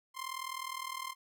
sawtooth tone with amplitude modulation, 1050 Hz, C6, 6 cents sharp, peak -31 dBFS, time 0.14-1.15 s, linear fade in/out 50 ms, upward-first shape sine, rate 39.8 Hz, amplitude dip 85%, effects none

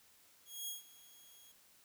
10% pulse tone with ADSR envelope, 3294 Hz, G#7, 15 cents flat, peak -31 dBFS, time 0.45-1.52 s, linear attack 230 ms, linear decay 140 ms, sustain -20 dB, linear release 6 ms, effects white hiss -66 dBFS RMS until 1.84 s

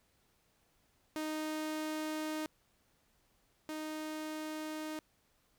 sawtooth tone pair in turn, 310 / 310 Hz, D#4 / D#4, -6 / -6 cents, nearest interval unison, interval 0 cents, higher neither, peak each -32 / -35 dBFS, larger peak first, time 1.16-2.46 / 3.69-4.99 s, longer neither, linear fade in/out 0 ms, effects pink hiss -73 dBFS RMS until 5.58 s

